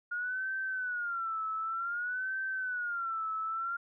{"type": "tone with vibrato", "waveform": "sine", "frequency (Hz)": 1422, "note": "F6", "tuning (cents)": 31, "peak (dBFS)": -32, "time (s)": [0.11, 3.77], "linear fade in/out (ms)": 10, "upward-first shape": "sine", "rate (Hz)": 0.54, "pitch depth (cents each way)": 150, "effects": []}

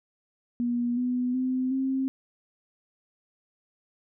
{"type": "tone with pitch steps", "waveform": "sine", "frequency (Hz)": [240.5, 248.6, 256.9, 265.5], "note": ["B3", "B3", "C4", "C4"], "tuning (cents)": [-46, 12, -32, 25], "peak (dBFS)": -24, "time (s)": [0.6, 2.08], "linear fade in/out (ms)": 0, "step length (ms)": 370, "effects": []}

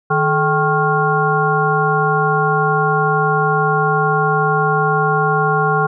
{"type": "harmonic tone with a mistuned harmonic", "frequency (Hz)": 155.56, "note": "D#3", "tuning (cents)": 0, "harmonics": [1, 3, 5, 7, 9], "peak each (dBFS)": [-19, -19, -19, -19, -19], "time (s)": [0.1, 5.87], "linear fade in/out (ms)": 10, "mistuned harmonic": 3, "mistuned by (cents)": -140, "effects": []}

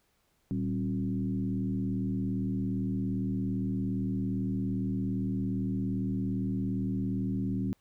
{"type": "tone with frequency modulation", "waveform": "sine", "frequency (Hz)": 190.9, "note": "G3", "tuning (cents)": -46, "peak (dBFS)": -28, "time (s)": [0.51, 7.73], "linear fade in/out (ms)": 0, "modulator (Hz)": 77.5, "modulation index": 1.2, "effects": ["pink hiss -72 dBFS RMS until 7.8 s"]}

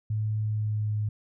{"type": "tone with pitch glide", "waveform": "sine", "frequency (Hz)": [107.6, 106], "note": ["A2", "G#2"], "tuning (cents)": [-38, 36], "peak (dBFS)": -25, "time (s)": [0.1, 1.09], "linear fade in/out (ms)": 5, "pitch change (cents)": -26, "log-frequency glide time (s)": [0.39, 0.95], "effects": []}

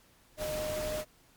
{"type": "tone in noise", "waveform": "sine", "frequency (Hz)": 613, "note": "D#5", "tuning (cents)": -26, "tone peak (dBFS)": -33, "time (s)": [0.37, 1.05], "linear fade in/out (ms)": 50, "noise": "pink", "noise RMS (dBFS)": -39, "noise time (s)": [0.37, 1.05], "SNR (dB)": 3, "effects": ["pink hiss -63 dBFS RMS until 1.36 s", "MP3 96 kbps"]}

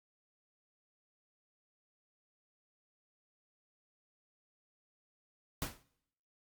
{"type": "noise with exponential decay", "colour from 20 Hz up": "pink", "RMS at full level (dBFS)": -34, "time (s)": [5.62, 5.83], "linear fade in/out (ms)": 1, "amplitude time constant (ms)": 44, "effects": ["noise-tail reverb RT60 0.8 s tail -23 dB re dry", "Opus 48 kbps"]}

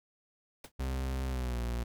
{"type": "noise with exponential decay", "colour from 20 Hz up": "pink", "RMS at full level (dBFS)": -40, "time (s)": [0.64, 0.72], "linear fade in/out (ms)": 5, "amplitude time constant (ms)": 16}
{"type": "tone with pitch glide", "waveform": "40% pulse", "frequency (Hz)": [65.41, 59.29], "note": ["C2", "A#1"], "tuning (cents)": [0, 30], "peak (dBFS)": -31, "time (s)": [0.79, 1.84], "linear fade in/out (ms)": 10, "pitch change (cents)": -170, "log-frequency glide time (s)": [1.28, 1.58]}
{"effects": []}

